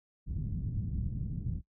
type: low-pass noise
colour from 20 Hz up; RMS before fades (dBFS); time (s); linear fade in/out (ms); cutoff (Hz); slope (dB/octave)
white; -35; 0.26-1.62; 50; 160; 24
effects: noise-tail reverb RT60 0.1 s tail -19 dB re dry